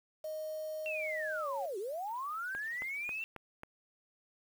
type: tone with pitch glide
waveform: sine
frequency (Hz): 622.3 to 554.4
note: D#5 to C#5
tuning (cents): 0 to 0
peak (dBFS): -37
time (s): 0.24-1.66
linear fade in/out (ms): 5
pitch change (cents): -200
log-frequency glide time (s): 1.41-1.49
type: linear two-way sweep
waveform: sine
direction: down then up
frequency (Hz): 2745 to 362.1 to 2715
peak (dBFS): -36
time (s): 0.86-3.24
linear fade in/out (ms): 0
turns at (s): 1.78
type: click train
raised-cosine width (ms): 0.5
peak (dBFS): -29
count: 5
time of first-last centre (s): 2.55-3.634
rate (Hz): 3.69
effects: 9-bit